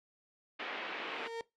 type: band-pass noise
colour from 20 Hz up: white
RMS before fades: -41 dBFS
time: 0.59-1.28 s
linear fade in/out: 10 ms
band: 260 to 2900 Hz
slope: 24 dB/octave
type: tone with exponential growth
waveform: 35% pulse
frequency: 459.6 Hz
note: A#4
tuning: 25 cents flat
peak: -34 dBFS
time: 0.67-1.41 s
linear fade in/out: 1 ms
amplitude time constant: 160 ms
effects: noise-tail reverb RT60 0.2 s tail -20 dB re dry + low-pass 5000 Hz 12 dB/octave